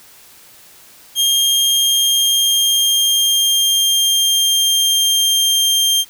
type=tone with pitch glide; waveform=sawtooth; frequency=3217 to 3184 Hz; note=G7 to G7; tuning=+44 to +26 cents; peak=-9 dBFS; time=1.15-6.05 s; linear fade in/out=50 ms; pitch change=-18 cents; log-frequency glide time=1.68-5.73 s; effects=white hiss -44 dBFS RMS until 6.09 s